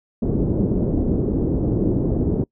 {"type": "low-pass noise", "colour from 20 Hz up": "white", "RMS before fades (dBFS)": -20, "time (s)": [0.22, 2.44], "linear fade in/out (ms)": 5, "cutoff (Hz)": 370, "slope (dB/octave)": 24, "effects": ["noise-tail reverb RT60 0.1 s tail -25 dB re dry"]}